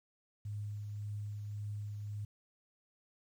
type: tone with tremolo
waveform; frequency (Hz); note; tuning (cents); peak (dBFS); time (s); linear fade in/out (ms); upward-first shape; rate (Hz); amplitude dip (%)
sine; 103.83; G#2; 0; -37; 0.45-2.25; 5; triangle; 1.8; 30
effects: 11-bit